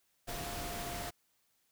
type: tone in noise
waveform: sine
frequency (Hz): 698.5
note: F5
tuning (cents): 0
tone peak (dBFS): -44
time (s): 0.27-1.11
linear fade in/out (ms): 20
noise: pink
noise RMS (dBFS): -41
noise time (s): 0.27-1.11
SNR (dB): -6
effects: white hiss -75 dBFS RMS until 1.71 s